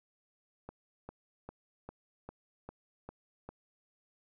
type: click train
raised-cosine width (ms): 1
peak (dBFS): -30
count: 8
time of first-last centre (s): 0.69-3.49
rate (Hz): 2.5
effects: none